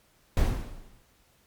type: noise with exponential decay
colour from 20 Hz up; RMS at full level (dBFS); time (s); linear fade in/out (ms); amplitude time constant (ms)
brown; -19; 0.37-1.02; 1; 140
effects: pink hiss -64 dBFS RMS until 1.46 s + MP3 96 kbps